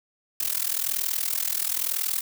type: noise with amplitude modulation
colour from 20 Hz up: blue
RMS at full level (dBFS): -23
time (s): 0.4-2.21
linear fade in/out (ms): 5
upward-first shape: sine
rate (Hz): 41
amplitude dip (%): 90
effects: none

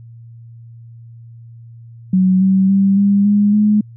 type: tone with pitch steps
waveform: sine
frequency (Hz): 186.4 / 190.98 / 195.67 / 200.5 / 205.4 / 210.4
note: F#3 / G3 / G3 / G3 / G#3 / G#3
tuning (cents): +13 / -45 / -3 / +39 / -19 / +23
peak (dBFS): -9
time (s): 2.13-3.81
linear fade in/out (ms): 5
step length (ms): 280
effects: added 116 Hz sine -35 dBFS peak until 3.96 s

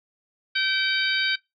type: harmonic tone with a mistuned harmonic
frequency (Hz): 771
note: G5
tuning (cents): -29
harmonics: 2 / 3 / 4 / 5 / 6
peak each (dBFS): -25 / -27 / -28 / -29 / -30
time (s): 0.55-1.36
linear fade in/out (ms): 10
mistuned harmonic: 5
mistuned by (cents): -34
effects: noise-tail reverb RT60 0.2 s tail -22 dB re dry

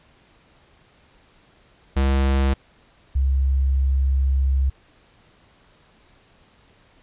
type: tone pair in turn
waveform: square / sine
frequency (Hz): 67.6 / 67.13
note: C#2 / C2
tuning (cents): -43 / +45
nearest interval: unison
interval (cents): 12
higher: first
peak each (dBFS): -17 / -16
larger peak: second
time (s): 1.96-2.54 / 3.15-4.7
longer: second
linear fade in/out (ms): 10
effects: pink hiss -56 dBFS RMS until 7.02 s + resampled to 8000 Hz

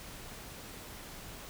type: silence
effects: pink hiss -47 dBFS RMS until 1.49 s

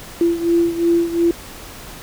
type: beating tone pair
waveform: sine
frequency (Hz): 338.7 / 341.5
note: E4 / F4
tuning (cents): +47 / -39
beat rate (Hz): 2.8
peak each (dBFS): -15 / -19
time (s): 0.21-1.31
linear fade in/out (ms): 2
effects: pink hiss -36 dBFS RMS until 2.02 s

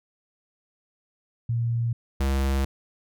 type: tone pair in turn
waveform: sine / square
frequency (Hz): 117.1 / 67.61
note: A#2 / C#2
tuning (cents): +8 / -43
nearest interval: minor seventh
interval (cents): 951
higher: first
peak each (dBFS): -22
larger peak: neither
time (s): 1.49-1.93 / 2.2-2.65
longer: second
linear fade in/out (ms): 5
effects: none

